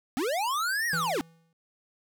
square linear two-way sweep, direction up then down, 233.1 to 1920 to 233.1 Hz, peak -27 dBFS, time 0.17-1.21 s, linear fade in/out 0 ms, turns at 0.87 s
square tone with exponential decay, 164.81 Hz, E3, in tune, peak -31 dBFS, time 0.93-1.53 s, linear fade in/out 2 ms, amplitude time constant 130 ms
effects none

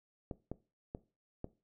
clicks, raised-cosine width 2 ms, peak -26 dBFS, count 4, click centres 0.312 / 0.516 / 0.949 / 1.444 s, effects noise-tail reverb RT60 0.3 s tail -18 dB re dry

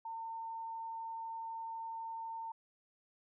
sine tone, 906 Hz, A#5, 50 cents flat, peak -40 dBFS, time 0.05-2.52 s, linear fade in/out 5 ms, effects none

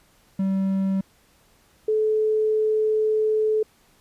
triangle / sine tone pair in turn, 192.7 / 432.6 Hz, G3 / A4, -29 / -29 cents, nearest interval octave + major second, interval 1400 cents, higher second, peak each -18 / -18 dBFS, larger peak neither, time 0.39-1.01 / 1.88-3.63 s, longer second, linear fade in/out 5 ms, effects pink hiss -59 dBFS RMS until 4 s + resampled to 32000 Hz

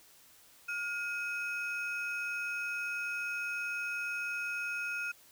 triangle ring-modulated tone, 1978 Hz, B6, 2 cents sharp, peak -29 dBFS, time 0.68-5.12 s, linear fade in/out 10 ms, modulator 557 Hz, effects white hiss -60 dBFS RMS until 5.31 s

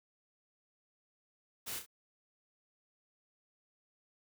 white noise with echo, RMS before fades -41 dBFS, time 1.66-1.8 s, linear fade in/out 20 ms, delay 32 ms, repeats 2, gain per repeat -7 dB, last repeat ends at 1.864 s, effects none

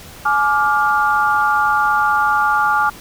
sine chord, D diminished, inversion second, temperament just, 845.8 / 1174.7 / 1409.6 Hz, Ab5 / D6 / F6, +31 / 0 / +16 cents, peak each -17 dBFS, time 0.25-2.9 s, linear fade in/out 10 ms, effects pink hiss -38 dBFS RMS until 3 s

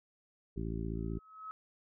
harmonic tone, 55.6 Hz, A1, 19 cents sharp, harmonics 1 / 2 / 3 / 4 / 5 / 6 / 7, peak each -39 / -42 / -41 / -44 / -46 / -45 / -46 dBFS, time 0.56-1.19 s, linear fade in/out 10 ms
sine tone with exponential growth, 1284 Hz, E6, 46 cents flat, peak -39 dBFS, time 0.95-1.51 s, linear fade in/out 0 ms, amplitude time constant 120 ms
effects none

